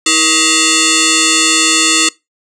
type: tone with frequency modulation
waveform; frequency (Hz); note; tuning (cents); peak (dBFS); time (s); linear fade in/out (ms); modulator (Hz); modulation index
sine; 2061; C7; -27; -7; 0.06-2.09; 5; 794; 8
effects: noise-tail reverb RT60 0.2 s tail -22 dB re dry + tanh soft clip ceiling -3 dBFS